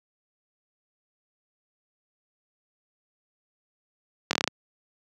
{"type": "slowing click train", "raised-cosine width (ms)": 0.2, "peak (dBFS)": -5, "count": 7, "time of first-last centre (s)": [4.31, 4.476], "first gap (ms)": 21, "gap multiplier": 1.11, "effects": ["high-pass 150 Hz 12 dB/octave"]}